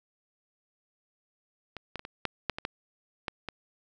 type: clicks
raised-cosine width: 0.3 ms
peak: -23 / -20 / -25 / -23 / -12 / -11 / -19 / -15 / -15 / -19 dBFS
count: 10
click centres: 1.767 / 1.957 / 1.994 / 2.051 / 2.253 / 2.497 / 2.585 / 2.651 / 3.282 / 3.487 s
effects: none